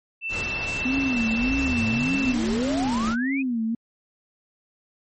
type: tone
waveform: sine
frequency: 2666 Hz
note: E7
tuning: 19 cents sharp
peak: -26 dBFS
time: 0.21-2.35 s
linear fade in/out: 50 ms
type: noise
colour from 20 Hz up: pink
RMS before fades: -32 dBFS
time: 0.29-3.16 s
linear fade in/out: 50 ms
type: tone with vibrato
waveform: sine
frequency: 246.9 Hz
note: B3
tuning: in tune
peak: -22 dBFS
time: 0.85-3.75 s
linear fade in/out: 5 ms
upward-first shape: sine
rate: 1.7 Hz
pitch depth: 180 cents each way
type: exponential sweep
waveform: sine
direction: up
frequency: 40.25 to 2596 Hz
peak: -28 dBFS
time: 1.39-3.43 s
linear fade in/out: 20 ms
effects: MP3 32 kbps